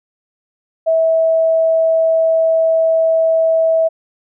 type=tone; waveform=sine; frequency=650 Hz; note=E5; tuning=24 cents flat; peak=-10 dBFS; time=0.86-3.89 s; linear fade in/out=20 ms; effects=none